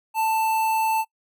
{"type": "tone with notch filter", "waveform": "square", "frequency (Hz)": 885, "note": "A5", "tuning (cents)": 10, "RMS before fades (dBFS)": -22, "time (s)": [0.14, 1.05], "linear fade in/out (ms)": 50, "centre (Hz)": 5200, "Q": 0.93, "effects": ["noise-tail reverb RT60 0.1 s tail -23 dB re dry"]}